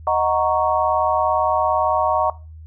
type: chord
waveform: sine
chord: D# minor seventh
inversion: none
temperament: equal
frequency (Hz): 622.3 / 740 / 932.3 / 1108.7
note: D#5 / F#5 / A#5 / C#6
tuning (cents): 0 / 0 / 0 / 0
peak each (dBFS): -21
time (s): 0.07-2.3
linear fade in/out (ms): 2
effects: noise-tail reverb RT60 0.3 s tail -19 dB re dry + added 79 Hz sine -36 dBFS peak until 2.66 s